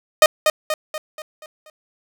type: tone with echo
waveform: sawtooth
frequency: 617 Hz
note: D#5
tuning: 15 cents flat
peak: -3 dBFS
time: 0.22-0.26 s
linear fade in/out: 2 ms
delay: 240 ms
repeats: 6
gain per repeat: -6 dB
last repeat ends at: 1.7 s
effects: none